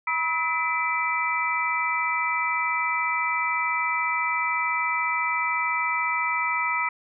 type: tone cluster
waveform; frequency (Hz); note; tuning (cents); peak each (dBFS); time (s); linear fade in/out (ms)
sine; 969 / 1284 / 2003 / 2337; B5 / E6 / B6 / D7; -33 / -46 / +24 / -9; -28; 0.07-6.89; 5
effects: none